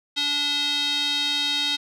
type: tone with band-pass filter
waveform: square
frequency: 289.4 Hz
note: D4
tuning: 25 cents flat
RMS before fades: -24 dBFS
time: 0.16-1.77 s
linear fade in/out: 20 ms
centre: 3700 Hz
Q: 5.3
effects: none